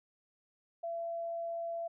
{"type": "tone", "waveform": "sine", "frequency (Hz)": 674, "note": "E5", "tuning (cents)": 38, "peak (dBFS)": -35, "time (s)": [0.83, 1.88], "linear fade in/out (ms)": 10, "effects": []}